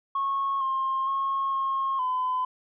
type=tone with pitch steps; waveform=sine; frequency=1096 / 1064 / 1086 / 1079 / 1014 Hz; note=C#6 / C6 / C#6 / C#6 / B5; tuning=-20 / +29 / -36 / -47 / +45 cents; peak=-23 dBFS; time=0.15-2.45 s; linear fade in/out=5 ms; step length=460 ms; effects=tanh soft clip ceiling -20 dBFS